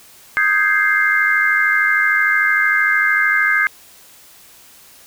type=chord; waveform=sine; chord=Ab major seventh; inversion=second; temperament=equal; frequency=1244.5 / 1568 / 1661.2 / 2093 Hz; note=Eb6 / G6 / Ab6 / C7; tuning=0 / 0 / 0 / 0 cents; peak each=-22 / -17 / -18 / -17 dBFS; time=0.37-3.67 s; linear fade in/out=0 ms; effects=white hiss -45 dBFS RMS until 5.06 s